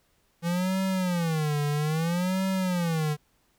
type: tone with vibrato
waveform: square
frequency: 167 Hz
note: E3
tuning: 23 cents sharp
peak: -25 dBFS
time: 0.42-3.17 s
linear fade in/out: 50 ms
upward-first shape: sine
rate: 0.61 Hz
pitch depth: 230 cents each way
effects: pink hiss -68 dBFS RMS until 3.58 s